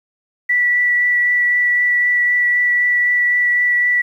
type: tone with vibrato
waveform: sine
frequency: 1957 Hz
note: B6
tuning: 16 cents flat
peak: -12 dBFS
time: 0.49-4.02 s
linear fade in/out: 10 ms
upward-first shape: triangle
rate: 3.9 Hz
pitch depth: 9 cents each way
effects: 8-bit